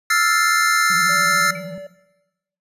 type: chord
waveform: square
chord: F major seventh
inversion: third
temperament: equal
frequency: 1318.5 / 1396.9 / 1760 / 2093 Hz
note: E6 / F6 / A6 / C7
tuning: 0 / 0 / 0 / 0 cents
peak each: -21 dBFS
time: 0.1-1.51 s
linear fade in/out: 5 ms
type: tone with vibrato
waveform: triangle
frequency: 174.61 Hz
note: F3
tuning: in tune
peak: -29 dBFS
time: 0.9-1.78 s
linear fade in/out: 2 ms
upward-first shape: triangle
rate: 13 Hz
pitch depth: 160 cents each way
type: tone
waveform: triangle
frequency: 578 Hz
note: D5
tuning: 28 cents flat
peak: -29 dBFS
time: 1.09-1.87 s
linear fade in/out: 5 ms
type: tone with exponential decay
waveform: sine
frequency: 2299 Hz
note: D7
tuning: 37 cents flat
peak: -27 dBFS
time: 1.55-1.64 s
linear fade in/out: 5 ms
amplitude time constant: 19 ms
effects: noise-tail reverb RT60 1.0 s tail -17 dB re dry + resampled to 32000 Hz